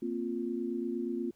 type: chord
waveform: sine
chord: Bb suspended second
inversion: none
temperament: equal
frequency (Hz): 233.1 / 261.6 / 349.2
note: Bb3 / C4 / F4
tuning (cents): 0 / 0 / 0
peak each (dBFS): -36 / -37 / -35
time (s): 0.02-1.31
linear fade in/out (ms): 5
effects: pink hiss -71 dBFS RMS until 1.35 s